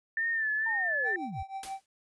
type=tone with vibrato; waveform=sine; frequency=1779 Hz; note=A6; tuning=19 cents sharp; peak=-27 dBFS; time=0.17-1.16 s; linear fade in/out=2 ms; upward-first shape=sine; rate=2.1 Hz; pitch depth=62 cents each way
type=linear sweep; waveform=sine; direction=down; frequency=932 to 58.27 Hz; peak=-36 dBFS; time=0.66-1.43 s; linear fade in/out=5 ms
type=tone with tremolo; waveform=triangle; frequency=776 Hz; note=G5; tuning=18 cents flat; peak=-31 dBFS; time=1.03-1.81 s; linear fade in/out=50 ms; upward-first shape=triangle; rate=6.1 Hz; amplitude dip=95%
type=noise with exponential decay; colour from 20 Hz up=white; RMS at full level=-37 dBFS; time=1.63-1.86 s; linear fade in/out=2 ms; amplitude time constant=49 ms
effects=resampled to 24000 Hz